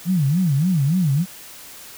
sine tone with vibrato, 159.8 Hz, D#3, 47 cents sharp, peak -15 dBFS, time 0.05-1.26 s, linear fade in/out 50 ms, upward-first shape sine, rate 3.5 Hz, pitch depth 290 cents each way, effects white hiss -40 dBFS RMS until 1.97 s

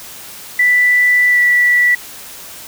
sine tone with pitch glide, 1977 to 1957.7 Hz, B6 to B6, +1 to -16 cents, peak -8 dBFS, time 0.59-1.95 s, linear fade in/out 5 ms, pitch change -17 cents, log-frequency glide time 1.29-1.39 s, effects white hiss -33 dBFS RMS until 2.67 s

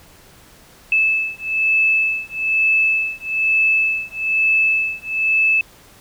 sine beating tone pair, 2617 / 2618.1 Hz, E7 / E7, -13 / -12 cents, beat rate 1.1 Hz, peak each -18 dBFS, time 0.92-5.61 s, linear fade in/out 2 ms, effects pink hiss -47 dBFS RMS until 6 s

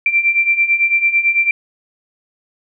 sine beating tone pair, 2349 / 2358 Hz, D7 / D7, 0 / +6 cents, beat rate 9 Hz, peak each -17 / -13 dBFS, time 0.06-1.51 s, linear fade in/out 2 ms, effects none

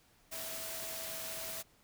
sine tone in noise, 652 Hz, E5, 19 cents flat, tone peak -49 dBFS, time 0.31-1.63 s, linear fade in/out 20 ms, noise white, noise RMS -42 dBFS, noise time 0.31-1.63 s, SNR -10 dB, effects pink hiss -67 dBFS RMS until 1.83 s

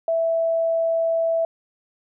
sine tone, 659.3 Hz, E5, in tune, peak -18 dBFS, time 0.08-1.45 s, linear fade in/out 2 ms, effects none

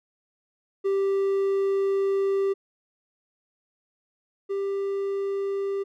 triangle tone pair in turn, 392 / 395 Hz, G4 / G4, 0 / +13 cents, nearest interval unison, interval 13 cents, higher second, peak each -19 / -23 dBFS, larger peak first, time 0.84-2.54 / 4.49-5.84 s, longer first, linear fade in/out 20 ms, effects none

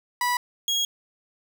30% pulse tone pair in turn, 980 / 3296 Hz, B5 / G#7, -14 / -14 cents, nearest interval octave + major sixth, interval 2100 cents, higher second, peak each -19 dBFS, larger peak neither, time 0.21-0.37 / 0.68-0.85 s, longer second, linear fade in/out 2 ms, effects none

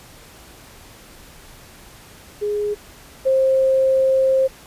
sine tone pair in turn, 415.3 / 529.4 Hz, G#4 / C5, 0 / +20 cents, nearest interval major third, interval 420 cents, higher second, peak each -19 / -13 dBFS, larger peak second, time 2.41-2.75 / 3.25-4.48 s, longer second, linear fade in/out 20 ms, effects pink hiss -44 dBFS RMS until 4.66 s + resampled to 32000 Hz

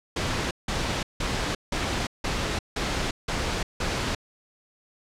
pink noise bursts, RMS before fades -27 dBFS, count 8, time 0.16-4.15 s, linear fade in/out 5 ms, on 350 ms, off 170 ms, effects low-pass 6000 Hz 12 dB/octave

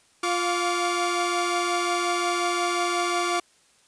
sawtooth tone cluster, 349.7 / 705 / 1152 Hz, F4 / F5 / D6, +2 / +16 / -34 cents, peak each -23 / -25 / -23 dBFS, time 0.23-3.4 s, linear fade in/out 5 ms, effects white hiss -60 dBFS RMS until 3.87 s + resampled to 22050 Hz

